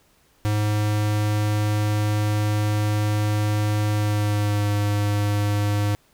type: tone with pitch glide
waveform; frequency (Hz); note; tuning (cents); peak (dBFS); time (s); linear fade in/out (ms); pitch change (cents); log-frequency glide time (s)
square; 105.3 to 103.13; G#2 to G#2; +24 to -12; -20; 0.45-5.95; 0; -36; 3.92-4.69
effects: pink hiss -60 dBFS RMS until 6.13 s